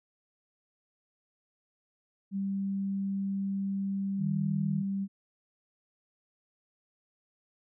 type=tone; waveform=sine; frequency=196 Hz; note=G3; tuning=in tune; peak=-29 dBFS; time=2.31-5.08 s; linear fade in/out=50 ms
type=tone with vibrato; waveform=sine; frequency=155.56 Hz; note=D#3; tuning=in tune; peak=-30 dBFS; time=4.18-4.84 s; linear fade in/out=50 ms; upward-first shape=sine; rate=7 Hz; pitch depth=23 cents each way
effects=none